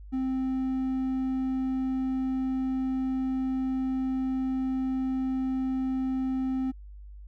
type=tone; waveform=triangle; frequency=261.6 Hz; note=C4; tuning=in tune; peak=-24 dBFS; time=0.12-6.72 s; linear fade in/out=20 ms; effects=added 50 Hz sine -42 dBFS peak until 7.27 s